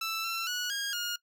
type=tone with pitch steps; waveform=15% pulse; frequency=1325 / 1347 / 1464 / 1627 / 1429 Hz; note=E6 / E6 / F#6 / G#6 / F6; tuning=+9 / +37 / -19 / -36 / +39 cents; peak=-25 dBFS; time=0.01-1.16 s; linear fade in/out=5 ms; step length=230 ms; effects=noise-tail reverb RT60 0.1 s tail -21 dB re dry